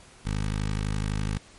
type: tone with notch filter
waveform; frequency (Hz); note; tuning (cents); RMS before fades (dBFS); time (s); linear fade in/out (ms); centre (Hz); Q
15% pulse; 51.91; G#1; 0; -28; 0.25-1.38; 10; 610; 1
effects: pink hiss -52 dBFS RMS until 1.58 s + MP3 48 kbps